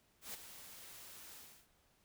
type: noise with ADSR envelope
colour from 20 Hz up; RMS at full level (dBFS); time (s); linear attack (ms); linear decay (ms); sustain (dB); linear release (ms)
white; -44; 0.21-1.68; 130; 15; -10; 320
effects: pink hiss -73 dBFS RMS until 2.04 s